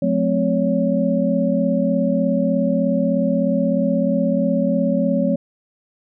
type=tone cluster; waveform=sine; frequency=180.5 / 217 / 260.2 / 562 Hz; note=F#3 / A3 / C4 / C#5; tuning=-43 / -24 / -9 / +24 cents; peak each=-21 dBFS; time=0.02-5.36 s; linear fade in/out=5 ms; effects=none